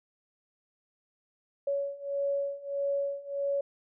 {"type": "beating tone pair", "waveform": "sine", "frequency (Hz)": [560, 561.6], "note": ["C#5", "C#5"], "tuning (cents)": [18, 22], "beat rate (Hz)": 1.6, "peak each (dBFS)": [-33, -31], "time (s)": [1.67, 3.61], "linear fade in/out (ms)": 5, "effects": []}